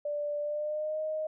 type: tone with pitch glide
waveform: sine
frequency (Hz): 587.3 to 622.2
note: D5 to D#5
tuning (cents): 0 to 0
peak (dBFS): -30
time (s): 0.05-1.27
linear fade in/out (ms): 5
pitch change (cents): +100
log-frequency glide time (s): 0.4-1
effects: none